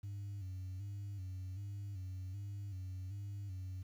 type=tone with vibrato; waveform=sine; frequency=96.7 Hz; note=G2; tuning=23 cents flat; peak=-39 dBFS; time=0.03-3.83 s; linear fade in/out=10 ms; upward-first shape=square; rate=1.3 Hz; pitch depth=66 cents each way; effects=tanh soft clip ceiling -40 dBFS + 11-bit